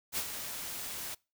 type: noise with ADSR envelope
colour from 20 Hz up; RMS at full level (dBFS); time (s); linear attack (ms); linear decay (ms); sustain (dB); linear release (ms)
white; -32; 0.12-1.15; 55; 62; -8; 11
effects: noise-tail reverb RT60 0.3 s tail -25 dB re dry